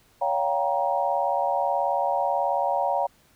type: chord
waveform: sine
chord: G half-diminished seventh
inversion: second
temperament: just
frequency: 564.5 / 705.6 / 784 / 940.8 Hz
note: Db5 / F5 / G5 / Bb5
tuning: +31 / +18 / 0 / +16 cents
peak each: -27 dBFS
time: 0.21-3.07 s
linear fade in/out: 10 ms
effects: pink hiss -60 dBFS RMS until 3.35 s